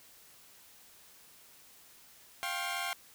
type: chord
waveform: 15% pulse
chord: F suspended second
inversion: none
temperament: equal with one note detuned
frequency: 698.5 / 784 / 1072.8 Hz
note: F5 / G5 / C6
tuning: 0 / 0 / +43 cents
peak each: -32 dBFS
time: 2.43-2.93 s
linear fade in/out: 0 ms
effects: white hiss -58 dBFS RMS until 3.14 s